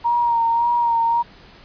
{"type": "tone with vibrato", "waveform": "sine", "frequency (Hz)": 937, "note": "A#5", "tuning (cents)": 9, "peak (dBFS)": -15, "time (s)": [0.04, 1.23], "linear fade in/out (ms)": 20, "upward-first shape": "sine", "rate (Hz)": 1.8, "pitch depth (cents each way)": 33, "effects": ["pink hiss -46 dBFS RMS until 1.64 s", "resampled to 11025 Hz"]}